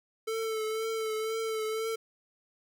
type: tone with vibrato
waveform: square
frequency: 441.7 Hz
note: A4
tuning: 7 cents sharp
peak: -31 dBFS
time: 0.27-1.96 s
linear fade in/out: 10 ms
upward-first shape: triangle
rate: 2 Hz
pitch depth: 35 cents each way
effects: none